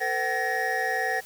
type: tone cluster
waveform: triangle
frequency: 448.3 / 510 / 758 / 1715 / 1875 Hz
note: A4 / C5 / F#5 / A6 / A#6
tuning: +32 / -44 / +42 / -45 / +10 cents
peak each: -32 / -32 / -27 / -30 / -27 dBFS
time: 0-1.21 s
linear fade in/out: 20 ms
effects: white hiss -47 dBFS RMS until 1.25 s